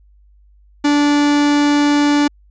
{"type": "tone", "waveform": "45% pulse", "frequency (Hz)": 291.2, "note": "D4", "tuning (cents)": -15, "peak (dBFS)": -11, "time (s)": [0.84, 2.28], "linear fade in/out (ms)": 10, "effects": ["added 50 Hz sine -46 dBFS peak until 2.5 s", "resampled to 16000 Hz"]}